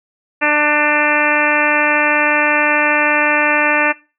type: harmonic tone with a mistuned harmonic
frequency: 297.9 Hz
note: D4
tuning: 25 cents sharp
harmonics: 1 / 2 / 3 / 4 / 5 / 6 / 7 / 8 / 9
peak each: -22 / -20 / -20 / -22 / -20 / -17 / -23 / -19 / -21 dBFS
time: 0.41-3.93 s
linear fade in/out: 20 ms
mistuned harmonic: 4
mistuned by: -17 cents
effects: noise-tail reverb RT60 0.3 s tail -21 dB re dry